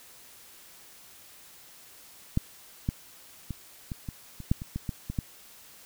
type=clicks; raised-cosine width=5 ms; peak=-11 / -14 / -21 / -21 / -22 / -27 / -10 / -24 / -19 / -18 / -20 / -15 dBFS; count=12; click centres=2.374 / 2.889 / 3.507 / 3.918 / 4.088 / 4.403 / 4.515 / 4.619 / 4.76 / 4.892 / 5.1 / 5.188 s; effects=white hiss -52 dBFS RMS until 5.85 s